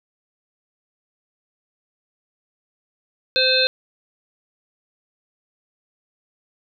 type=harmonic tone; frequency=517 Hz; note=C5; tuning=21 cents flat; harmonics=1 / 3 / 5 / 7 / 8; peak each=-21 / -24 / -23 / -21 / -19 dBFS; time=3.36-3.67 s; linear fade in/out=0 ms; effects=none